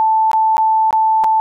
sine tone with dropouts, 880 Hz, A5, in tune, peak -10 dBFS, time 0-1.4 s, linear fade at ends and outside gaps 0 ms, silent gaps 0.315-0.332 / 0.569-0.58 / 0.908-0.928 / 1.238-1.243 s, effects none

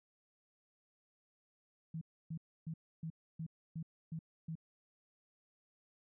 sine tone bursts, 161.6 Hz, E3, 34 cents flat, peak -39 dBFS, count 8, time 1.94-4.554 s, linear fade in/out 5 ms, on 73 ms, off 290 ms, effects none

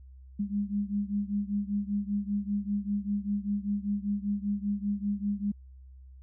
sine beating tone pair, 201.6 / 206.7 Hz, G3 / G#3, +49 / -8 cents, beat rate 5.1 Hz, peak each -30 / -32 dBFS, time 0.39-5.52 s, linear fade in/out 10 ms, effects added 65 Hz sine -47 dBFS peak until 6.22 s

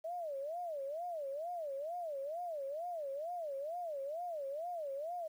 sine tone with vibrato, 622.3 Hz, D#5, in tune, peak -38 dBFS, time 0.04-5.28 s, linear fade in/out 10 ms, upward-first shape sine, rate 2.2 Hz, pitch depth 240 cents each way, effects 11-bit

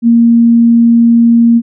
sine tone, 233.2 Hz, A#3, 1 cent sharp, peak -3 dBFS, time 0.02-1.62 s, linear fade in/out 50 ms, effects none

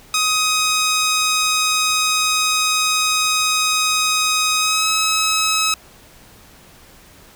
10% pulse tone with pitch glide, 1258 to 1283.7 Hz, D#6 to E6, +19 to -46 cents, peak -7 dBFS, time 0.14-5.74 s, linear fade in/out 2 ms, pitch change +35 cents, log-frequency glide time 4.58-4.88 s, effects pink hiss -46 dBFS RMS until 7.35 s

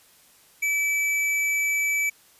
sine tone with tanh clipping, 2305 Hz, D7, 33 cents flat, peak -23 dBFS, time 0.62-2.1 s, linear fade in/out 10 ms, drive 17 dB, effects white hiss -56 dBFS RMS until 2.39 s + resampled to 32000 Hz

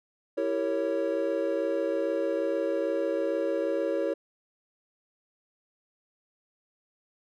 triangle chord, E diminished seventh, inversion none, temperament equal with one note detuned, 329.6 / 392 / 458.4 / 554.4 Hz, E4 / G4 / Bb4 / Db5, 0 / 0 / -29 / 0 cents, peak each -30 / -32 / -30 / -27 dBFS, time 0.37-4.14 s, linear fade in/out 10 ms, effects none

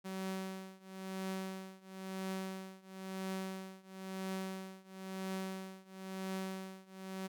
sawtooth tone with tremolo, 189.9 Hz, F#3, 45 cents sharp, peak -33 dBFS, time 0.04-7.28 s, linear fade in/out 20 ms, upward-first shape triangle, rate 0.99 Hz, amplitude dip 95%, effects none

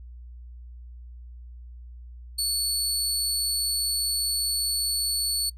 25% pulse tone, 4435 Hz, C#8, in tune, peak -19 dBFS, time 2.38-5.5 s, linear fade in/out 10 ms, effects noise-tail reverb RT60 0.1 s tail -22 dB re dry + added 60 Hz sine -40 dBFS peak until 5.57 s

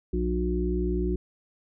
harmonic tone, 60.2 Hz, B1, 44 cents flat, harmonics 1 / 3 / 5 / 6, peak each -27 / -31 / -33 / -29 dBFS, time 0.13-1.16 s, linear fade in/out 5 ms, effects none

